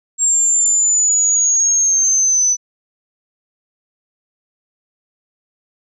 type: linear sweep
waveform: sine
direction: down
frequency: 7480 to 5980 Hz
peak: -11 dBFS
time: 0.18-2.57 s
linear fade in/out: 50 ms
effects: none